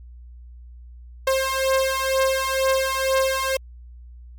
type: beating tone pair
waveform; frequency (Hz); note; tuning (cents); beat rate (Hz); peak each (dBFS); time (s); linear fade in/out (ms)
sawtooth; 530 / 532.1; C5 / C5; +22 / +29; 2.1; -18; 1.27-3.57; 5
effects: added 60 Hz sine -39 dBFS peak until 4.38 s + MP3 96 kbps